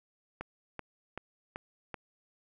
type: click train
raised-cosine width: 0.5 ms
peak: -23 dBFS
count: 5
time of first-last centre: 0.41-1.943 s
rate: 2.61 Hz
effects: none